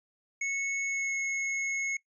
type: tone with pitch glide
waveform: square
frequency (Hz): 2200 to 2181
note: C#7 to C#7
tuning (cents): -14 to -29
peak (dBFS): -30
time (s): 0.41-1.97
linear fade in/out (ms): 5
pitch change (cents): -15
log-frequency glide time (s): 0.87-1.14
effects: noise-tail reverb RT60 0.1 s tail -20 dB re dry + resampled to 22050 Hz